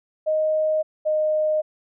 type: tone pair in turn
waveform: sine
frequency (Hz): 622.3 / 616.6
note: D#5 / D#5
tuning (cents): 0 / -16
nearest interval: unison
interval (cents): 16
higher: first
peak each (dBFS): -18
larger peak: neither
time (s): 0.26-0.83 / 1.05-1.62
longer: neither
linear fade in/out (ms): 20
effects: none